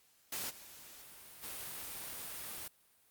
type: noise with level steps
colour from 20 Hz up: white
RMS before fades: -40 / -54 / -44 dBFS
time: 0.32-2.68 s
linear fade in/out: 5 ms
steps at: 0.49 / 1.42 s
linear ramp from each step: 20 ms
effects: white hiss -69 dBFS RMS until 3.1 s + Opus 48 kbps